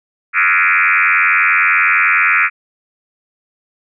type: tone with frequency modulation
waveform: sine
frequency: 1873 Hz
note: A#6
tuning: 8 cents sharp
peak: -9 dBFS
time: 0.33-2.5 s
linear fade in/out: 50 ms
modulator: 89.1 Hz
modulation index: 6.8
effects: none